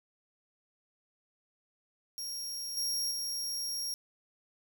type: tone with level steps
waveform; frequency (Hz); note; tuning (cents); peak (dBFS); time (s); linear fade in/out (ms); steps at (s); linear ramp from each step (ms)
sawtooth; 5588; F8; 0; -34 / -28 / -31; 2.18-3.94; 0; 2.77 / 3.11; 2
effects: 10-bit